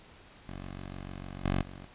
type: tone with level steps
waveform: 10% pulse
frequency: 46.65 Hz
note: F#1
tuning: 15 cents sharp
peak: -32 / -19 / -36 dBFS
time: 0.47-1.87 s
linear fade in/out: 20 ms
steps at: 1.44 / 1.62 s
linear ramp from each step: 5 ms
effects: pink hiss -55 dBFS RMS until 1.94 s + resampled to 8000 Hz